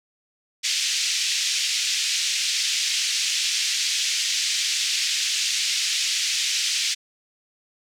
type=band-pass noise; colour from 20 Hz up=white; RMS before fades=-24 dBFS; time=0.63-6.95 s; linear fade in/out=20 ms; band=2300 to 6500 Hz; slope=24 dB/octave; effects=none